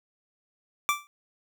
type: tone with exponential decay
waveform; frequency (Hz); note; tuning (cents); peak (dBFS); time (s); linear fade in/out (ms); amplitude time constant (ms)
25% pulse; 1170; D6; -7; -15; 0.89-1.07; 0; 38
effects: none